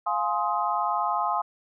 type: chord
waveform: sine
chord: F minor seventh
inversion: none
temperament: just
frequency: 698.5 / 838.1 / 1047.7 / 1257.2 Hz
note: F5 / Ab5 / C6 / Eb6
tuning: 0 / +16 / +2 / +18 cents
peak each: -30 / -28 / -28 / -29 dBFS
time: 0.06-1.42 s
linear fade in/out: 10 ms
effects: none